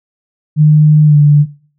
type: tone with pitch glide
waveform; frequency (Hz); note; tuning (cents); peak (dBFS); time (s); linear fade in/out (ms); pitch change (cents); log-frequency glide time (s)
sine; 152.1 to 146.92; D#3 to D3; -39 to +1; -3; 0.56-1.46; 50; -60; 1.05-1.17
effects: noise-tail reverb RT60 0.5 s tail -20 dB re dry